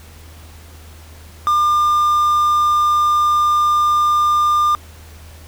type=tone with quantisation; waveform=triangle; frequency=1200 Hz; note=D6; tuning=37 cents sharp; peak=-10 dBFS; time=1.47-4.75 s; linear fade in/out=0 ms; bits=6; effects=added 79 Hz sine -38 dBFS peak until 5.47 s + pink hiss -44 dBFS RMS until 5.47 s